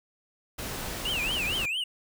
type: noise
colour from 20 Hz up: pink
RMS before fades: -35 dBFS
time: 0.58-1.66 s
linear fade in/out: 10 ms
type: tone with vibrato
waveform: triangle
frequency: 2743 Hz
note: F7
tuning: 32 cents flat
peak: -26 dBFS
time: 1.05-1.84 s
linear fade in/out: 5 ms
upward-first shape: triangle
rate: 4.4 Hz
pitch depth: 270 cents each way
effects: none